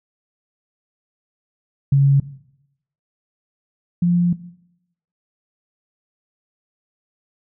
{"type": "tone pair in turn", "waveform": "sine", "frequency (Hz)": [138.7, 174.75], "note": ["C#3", "F3"], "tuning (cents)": [1, 1], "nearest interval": "major third", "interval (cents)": 400, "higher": "second", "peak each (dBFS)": [-10, -13], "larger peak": "first", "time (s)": [[1.92, 2.2], [4.02, 4.33]], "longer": "second", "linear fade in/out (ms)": 5, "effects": ["noise-tail reverb RT60 0.8 s tail -17 dB re dry"]}